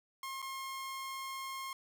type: tone with dropouts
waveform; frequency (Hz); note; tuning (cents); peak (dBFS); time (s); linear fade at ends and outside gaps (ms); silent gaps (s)
sawtooth; 1071; C6; +40; -36; 0.23-1.73; 2; 0.419-0.425
effects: none